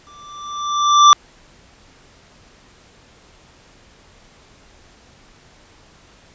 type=tone with exponential growth; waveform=square; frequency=1174.7 Hz; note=D6; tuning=in tune; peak=-4 dBFS; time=0.07-1.13 s; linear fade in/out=0 ms; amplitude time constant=230 ms; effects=pink hiss -49 dBFS RMS until 6.34 s + resampled to 16000 Hz